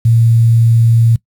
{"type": "tone with quantisation", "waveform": "sine", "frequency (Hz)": 115.3, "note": "A#2", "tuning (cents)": -19, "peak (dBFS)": -6, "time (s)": [0.05, 1.16], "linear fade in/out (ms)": 5, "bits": 6, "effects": ["noise-tail reverb RT60 0.1 s tail -21 dB re dry"]}